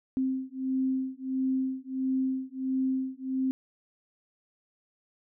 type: beating tone pair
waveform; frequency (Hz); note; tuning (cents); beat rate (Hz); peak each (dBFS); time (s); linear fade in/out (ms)
sine; 261.6 / 263.1; C4 / C4; 0 / +10; 1.5; -30; 0.17-3.51; 0
effects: none